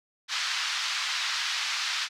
white band-pass noise, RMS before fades -30 dBFS, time 0.28-2.09 s, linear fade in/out 50 ms, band 1100 to 5100 Hz, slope 24 dB/octave, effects none

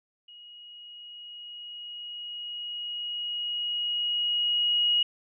sine tone with level ramp, 2893 Hz, F#7, 40 cents flat, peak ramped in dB -46 to -20 dBFS, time 0.28-5.03 s, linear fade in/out 5 ms, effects none

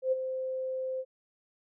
sine tone with ADSR envelope, 520 Hz, C5, 11 cents flat, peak -22 dBFS, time 0.02-1.05 s, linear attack 100 ms, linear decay 22 ms, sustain -9 dB, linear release 52 ms, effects none

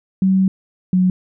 sine tone pair in turn, 190 / 183.85 Hz, F#3 / F#3, +46 / -11 cents, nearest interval minor second, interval 57 cents, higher first, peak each -11 dBFS, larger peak neither, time 0.22-0.48 / 0.93-1.1 s, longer first, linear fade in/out 2 ms, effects none

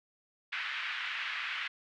pink band-pass noise, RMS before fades -37 dBFS, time 0.52-1.68 s, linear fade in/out 10 ms, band 1500 to 3000 Hz, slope 24 dB/octave, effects none

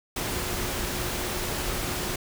sine tone in noise, 359.6 Hz, F#4, 49 cents flat, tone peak -39 dBFS, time 0.16-2.16 s, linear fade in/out 5 ms, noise pink, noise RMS -30 dBFS, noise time 0.16-2.16 s, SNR -12 dB, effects none

